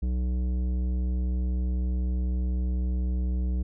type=tone with tanh clipping; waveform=sine; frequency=62 Hz; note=B1; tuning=7 cents sharp; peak=-26 dBFS; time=0.02-3.63 s; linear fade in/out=10 ms; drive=12 dB; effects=none